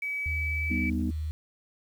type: tone with pitch glide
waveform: sine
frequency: 2283 to 2300 Hz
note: D7 to D7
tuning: -50 to -37 cents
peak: -29 dBFS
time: 0.02-0.9 s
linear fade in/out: 5 ms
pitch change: +13 cents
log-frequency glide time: 0.16-0.64 s
type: tone with vibrato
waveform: sine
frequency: 77.78 Hz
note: D#2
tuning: in tune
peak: -29 dBFS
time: 0.26-1.31 s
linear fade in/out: 0 ms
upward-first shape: square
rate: 2.8 Hz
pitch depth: 10 cents each way
type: chord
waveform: sine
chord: G augmented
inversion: none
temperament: equal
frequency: 196 / 246.9 / 311.1 Hz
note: G3 / B3 / D#4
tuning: 0 / 0 / 0 cents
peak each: -32 / -30 / -33 dBFS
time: 0.7-1.11 s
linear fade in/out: 10 ms
effects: tanh soft clip ceiling -15 dBFS + 9-bit